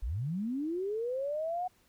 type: linear sweep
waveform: sine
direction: up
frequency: 40.92 to 740 Hz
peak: -31 dBFS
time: 0.02-1.68 s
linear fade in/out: 10 ms
effects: pink hiss -67 dBFS RMS until 1.88 s